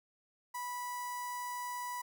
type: tone with notch filter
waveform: sawtooth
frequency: 983 Hz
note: B5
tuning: 8 cents flat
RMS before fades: -40 dBFS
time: 0.54-2.02 s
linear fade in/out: 10 ms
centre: 3300 Hz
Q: 0.72
effects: none